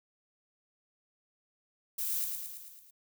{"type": "noise with echo", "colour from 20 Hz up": "violet", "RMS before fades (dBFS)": -34, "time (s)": [1.98, 2.25], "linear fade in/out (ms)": 10, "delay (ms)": 110, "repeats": 6, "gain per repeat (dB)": -4, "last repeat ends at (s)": 2.91, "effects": []}